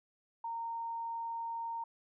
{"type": "tone", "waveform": "sine", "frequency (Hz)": 922, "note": "A#5", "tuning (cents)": -19, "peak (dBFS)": -36, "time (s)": [0.44, 1.84], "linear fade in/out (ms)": 5, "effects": []}